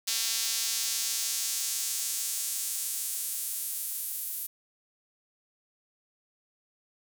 sawtooth tone with high-pass filter sweep, 226.3 Hz, A3, 49 cents sharp, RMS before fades -32 dBFS, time 0.07-4.47 s, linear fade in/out 10 ms, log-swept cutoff 4700 to 12000 Hz, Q 1.2, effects none

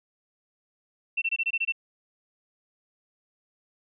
sine tone bursts, 2696 Hz, E7, 38 cents sharp, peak -23 dBFS, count 8, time 1.17-1.723 s, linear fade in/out 10 ms, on 49 ms, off 23 ms, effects none

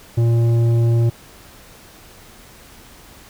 sine tone with tanh clipping, 116.54 Hz, A#2, in tune, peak -14 dBFS, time 0.17-1.1 s, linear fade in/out 10 ms, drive 10 dB, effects pink hiss -44 dBFS RMS until 3.29 s

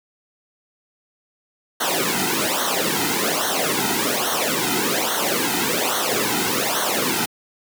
pink noise with flanger, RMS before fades -21 dBFS, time 1.8-7.26 s, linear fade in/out 10 ms, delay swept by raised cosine 0.4 to 1.8 ms, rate 1.2 Hz, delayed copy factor -0.85, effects high-pass 200 Hz 12 dB/octave

